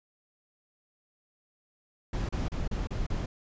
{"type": "noise bursts", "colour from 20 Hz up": "brown", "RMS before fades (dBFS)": -31, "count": 6, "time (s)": [2.13, 3.26], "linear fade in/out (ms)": 5, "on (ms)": 160, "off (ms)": 34, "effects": ["resampled to 16000 Hz"]}